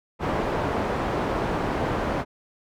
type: low-pass noise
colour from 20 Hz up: white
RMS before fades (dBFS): -26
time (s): 0.19-2.25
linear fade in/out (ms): 50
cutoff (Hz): 820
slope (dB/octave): 12
effects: none